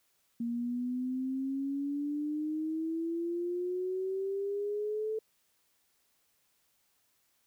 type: exponential sweep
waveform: sine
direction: up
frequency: 233.1 to 440 Hz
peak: -31 dBFS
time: 0.4-5.19 s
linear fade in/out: 5 ms
effects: white hiss -73 dBFS RMS until 7.46 s